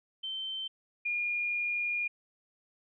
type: tone pair in turn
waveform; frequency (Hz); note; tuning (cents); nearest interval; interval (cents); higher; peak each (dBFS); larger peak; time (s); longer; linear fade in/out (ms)
sine; 3100 / 2424; G7 / D#7; -20 / -46; major third; 426; first; -34 / -29; second; 0.23-0.68 / 1.05-2.08; second; 10
effects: none